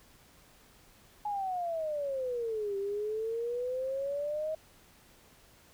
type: exponential two-way sweep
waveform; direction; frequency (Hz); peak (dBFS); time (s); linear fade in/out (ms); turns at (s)
sine; down then up; 846 to 392 to 635; -31; 1.25-4.55; 5; 2.77
effects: pink hiss -60 dBFS RMS until 5.73 s